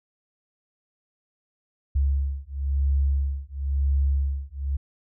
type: beating tone pair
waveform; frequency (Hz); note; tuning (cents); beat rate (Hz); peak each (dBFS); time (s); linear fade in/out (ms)
sine; 68.7 / 69.68; C#2 / C#2; -15 / +10; 0.98; -24; 1.95-4.77; 10
effects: none